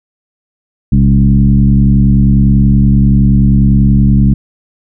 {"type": "tone with frequency modulation", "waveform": "sine", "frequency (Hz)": 130, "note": "C3", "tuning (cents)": -11, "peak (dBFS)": -4, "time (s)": [0.92, 4.34], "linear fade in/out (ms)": 5, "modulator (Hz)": 70.4, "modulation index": 1.4, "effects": []}